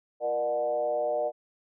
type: tone with frequency modulation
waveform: sine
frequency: 603 Hz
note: D5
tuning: 46 cents sharp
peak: -25 dBFS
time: 0.2-1.32 s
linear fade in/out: 50 ms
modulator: 129 Hz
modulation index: 0.95
effects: none